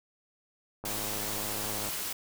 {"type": "click train", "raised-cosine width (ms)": 1, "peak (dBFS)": -26, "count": 111, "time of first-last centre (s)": [0.84, 1.888], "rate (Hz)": 105}
{"type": "noise", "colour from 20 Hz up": "white", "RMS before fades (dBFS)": -35, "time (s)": [0.85, 2.13], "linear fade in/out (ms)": 5}
{"effects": []}